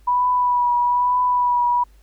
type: tone with vibrato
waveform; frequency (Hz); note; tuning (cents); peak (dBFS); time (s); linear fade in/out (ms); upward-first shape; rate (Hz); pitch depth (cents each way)
sine; 981; B5; -12; -15; 0.07-1.84; 10; triangle; 1.1; 27
effects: added 50 Hz sine -47 dBFS peak until 2.02 s + pink hiss -60 dBFS RMS until 2.02 s